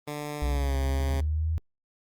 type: tone with pitch glide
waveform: 10% pulse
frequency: 147.9 to 135.62 Hz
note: D3 to C#3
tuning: +13 to -38 cents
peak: -24 dBFS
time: 0.07-1.21 s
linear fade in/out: 10 ms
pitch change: -151 cents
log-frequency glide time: 0.41-0.77 s
type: linear sweep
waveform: sine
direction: up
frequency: 61.74 to 81.5 Hz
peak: -24 dBFS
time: 0.42-1.58 s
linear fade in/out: 0 ms
effects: Opus 32 kbps